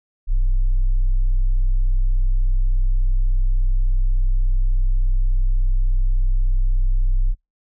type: tone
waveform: sine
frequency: 31.74 Hz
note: B0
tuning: 48 cents sharp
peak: -11 dBFS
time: 0.27-7.35 s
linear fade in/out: 50 ms
effects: noise-tail reverb RT60 0.2 s tail -26 dB re dry + tanh soft clip ceiling -13 dBFS